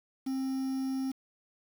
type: tone with quantisation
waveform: triangle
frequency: 265.1 Hz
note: C4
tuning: 23 cents sharp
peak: -28 dBFS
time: 0.26-1.12 s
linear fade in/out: 10 ms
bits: 8
effects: none